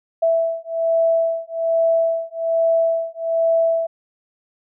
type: beating tone pair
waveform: sine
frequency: 659.3 / 660.5 Hz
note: E5 / E5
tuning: 0 / +3 cents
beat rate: 1.2 Hz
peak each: -19 dBFS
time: 0.22-3.87 s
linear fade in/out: 10 ms
effects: none